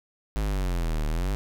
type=exponential two-way sweep; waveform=square; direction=down then up; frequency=53.8 to 37 to 51.9 Hz; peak=-25 dBFS; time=0.36-1.35 s; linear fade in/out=0 ms; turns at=1.06 s; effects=none